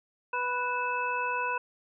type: harmonic tone with a mistuned harmonic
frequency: 493.9 Hz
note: B4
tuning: in tune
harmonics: 1 / 2 / 3 / 5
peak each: -37 / -30 / -34 / -35 dBFS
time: 0.33-1.58 s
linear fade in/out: 5 ms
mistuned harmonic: 5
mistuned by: +94 cents
effects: none